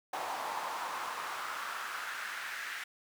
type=noise with high-pass filter sweep; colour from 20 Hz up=brown; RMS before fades=-39 dBFS; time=0.13-2.84 s; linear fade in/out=5 ms; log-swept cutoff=800 to 1800 Hz; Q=2.9; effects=none